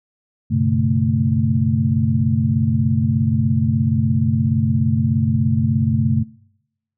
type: tone cluster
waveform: sine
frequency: 97.2 / 123.8 / 140.7 / 222.3 Hz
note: G2 / B2 / C#3 / A3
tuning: -14 / +5 / +26 / +18 cents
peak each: -20 dBFS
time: 0.5-6.24 s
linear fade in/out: 20 ms
effects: noise-tail reverb RT60 0.9 s tail -25 dB re dry